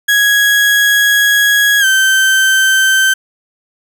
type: tone with pitch glide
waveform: 35% pulse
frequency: 1661.2 to 1550 Hz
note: G#6 to G6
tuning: 0 to -20 cents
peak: -6 dBFS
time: 0.08-3.14 s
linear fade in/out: 10 ms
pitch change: -120 cents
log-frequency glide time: 1.8-1.85 s
effects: none